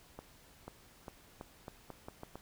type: accelerating click train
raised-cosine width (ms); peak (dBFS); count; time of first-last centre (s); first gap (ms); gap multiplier
1; -30; 9; 0.19-2.356; 490; 0.82
effects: pink hiss -61 dBFS RMS until 2.41 s